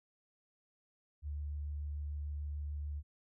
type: tone with vibrato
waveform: sine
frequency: 73.42 Hz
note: D2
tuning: in tune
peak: -37 dBFS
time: 1.22-3.03 s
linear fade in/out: 50 ms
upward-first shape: sine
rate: 6.8 Hz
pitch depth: 9 cents each way
effects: none